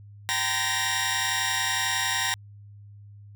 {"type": "tone cluster", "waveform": "15% pulse", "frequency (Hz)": [777, 923, 1022, 1715, 1877], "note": ["G5", "A#5", "C6", "A6", "A#6"], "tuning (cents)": [-16, -17, -41, -45, 11], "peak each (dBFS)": [-26, -25, -27, -29, -21], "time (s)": [0.29, 2.34], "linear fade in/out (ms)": 0, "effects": ["added 102 Hz sine -44 dBFS peak until 3.35 s"]}